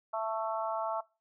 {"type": "harmonic tone", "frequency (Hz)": 221.4, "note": "A3", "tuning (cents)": 11, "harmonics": [3, 4, 5, 6], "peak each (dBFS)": [-34, -36, -38, -40], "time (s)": [0.13, 1.01], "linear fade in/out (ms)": 10, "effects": ["noise-tail reverb RT60 0.3 s tail -22 dB re dry"]}